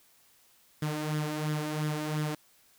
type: tone with flanger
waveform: sawtooth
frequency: 152.3 Hz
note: D#3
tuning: 37 cents flat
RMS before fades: -32 dBFS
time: 0.82-2.35 s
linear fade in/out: 5 ms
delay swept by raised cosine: 0.57 to 3.27 ms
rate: 2.9 Hz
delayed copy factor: +0.55
effects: white hiss -63 dBFS RMS until 2.78 s